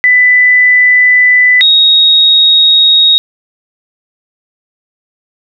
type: tone pair in turn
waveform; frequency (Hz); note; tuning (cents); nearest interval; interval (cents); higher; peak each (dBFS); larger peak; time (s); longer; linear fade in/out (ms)
sine; 1993 / 3762; B6 / A#7; +15 / +15; major seventh; 1100; second; -3; neither; 0.04-1.61 / 1.61-3.18; neither; 0
effects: none